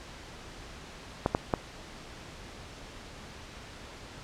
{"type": "clicks", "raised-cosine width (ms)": 1, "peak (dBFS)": -10, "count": 3, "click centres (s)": [1.261, 1.349, 1.538], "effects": ["pink hiss -46 dBFS RMS until 4.23 s", "low-pass 6000 Hz 12 dB/octave"]}